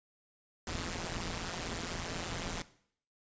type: noise with amplitude modulation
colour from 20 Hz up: pink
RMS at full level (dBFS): -34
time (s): 0.67-2.62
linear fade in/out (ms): 2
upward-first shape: sine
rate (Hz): 171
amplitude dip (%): 100
effects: noise-tail reverb RT60 0.6 s tail -17 dB re dry + resampled to 16000 Hz